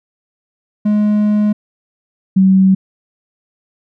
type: tone pair in turn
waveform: triangle / sine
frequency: 209.7 / 190.33 Hz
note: G#3 / F#3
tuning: +17 / +49 cents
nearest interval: major second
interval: 168 cents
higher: first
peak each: -8 / -6 dBFS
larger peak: second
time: 0.85-1.53 / 2.36-2.75 s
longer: first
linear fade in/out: 10 ms
effects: none